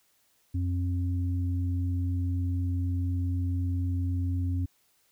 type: tone pair together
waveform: sine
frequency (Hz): 89.6 / 268.8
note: F2 / C4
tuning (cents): +45 / +47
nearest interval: octave + perfect fifth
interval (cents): 1902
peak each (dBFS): -26 / -35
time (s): 0.54-4.66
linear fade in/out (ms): 10
effects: white hiss -68 dBFS RMS until 5.11 s